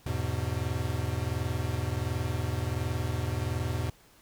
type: chord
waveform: square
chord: E major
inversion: none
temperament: equal with one note detuned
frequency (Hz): 82.41 / 103.83 / 125.19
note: E2 / G#2 / B2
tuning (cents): 0 / 0 / +24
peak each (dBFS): -34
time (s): 0.06-3.9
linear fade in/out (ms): 5
effects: pink hiss -59 dBFS RMS until 4.21 s